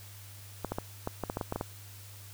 clicks, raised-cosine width 1 ms, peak -18 dBFS, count 11, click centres 0.647 / 0.72 / 0.785 / 1.074 / 1.237 / 1.299 / 1.371 / 1.412 / 1.524 / 1.56 / 1.611 s, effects added 100 Hz sine -48 dBFS peak until 2.33 s + white hiss -52 dBFS RMS until 2.33 s

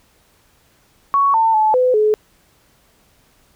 sine tone with pitch steps, 1115 / 897 / 865 / 505 / 426.7 Hz, C#6 / A5 / A5 / B4 / G#4, +10 / +33 / -30 / +39 / +47 cents, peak -11 dBFS, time 1.14-2.14 s, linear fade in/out 0 ms, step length 200 ms, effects pink hiss -56 dBFS RMS until 3.55 s

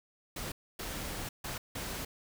pink noise bursts at uneven times, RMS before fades -39 dBFS, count 4, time 0.36-0.52 / 0.79-1.29 / 1.44-1.58 / 1.75-2.05 s, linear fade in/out 5 ms, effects none

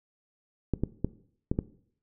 clicks, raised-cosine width 3 ms, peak -13 dBFS, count 5, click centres 0.737 / 0.836 / 1.046 / 1.515 / 1.589 s, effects noise-tail reverb RT60 0.6 s tail -18 dB re dry

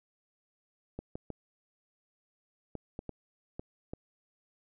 clicks, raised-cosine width 2 ms, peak -25 dBFS, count 8, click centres 0.99 / 1.155 / 1.303 / 2.753 / 2.991 / 3.093 / 3.595 / 3.935 s, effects none

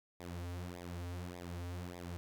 sawtooth tone with flanger, 88 Hz, F2, 14 cents sharp, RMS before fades -44 dBFS, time 0.2-2.17 s, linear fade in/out 0 ms, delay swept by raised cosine 0.68 to 5.58 ms, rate 1.7 Hz, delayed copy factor -0.85, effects none

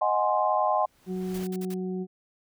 sine chord, Ab dominant seventh, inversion second, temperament equal, 622.3 / 740 / 830.6 / 1046.5 Hz, Eb5 / Gb5 / Ab5 / C6, 0 / 0 / 0 / 0 cents, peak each -27 dBFS, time 0.01-0.86 s, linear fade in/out 10 ms
pink noise with exponential growth, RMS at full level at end -41 dBFS, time 0.61-1.44 s, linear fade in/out 1 ms, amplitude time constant 180 ms
harmonic tone, 185 Hz, F#3, in tune, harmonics 1 / 2 / 4, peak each -30 / -33 / -48 dBFS, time 1.06-2.07 s, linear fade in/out 50 ms
white noise bursts, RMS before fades -44 dBFS, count 5, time 1.34-1.742 s, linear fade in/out 5 ms, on 42 ms, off 48 ms
effects none

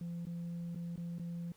sine tone with dropouts, 171.1 Hz, F3, 35 cents flat, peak -36 dBFS, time 0.01-1.52 s, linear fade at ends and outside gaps 2 ms, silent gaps 0.253-0.268 / 0.748-0.758 / 0.959-0.977 / 1.184-1.196 s, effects tanh soft clip ceiling -37 dBFS + pink hiss -67 dBFS RMS until 1.56 s

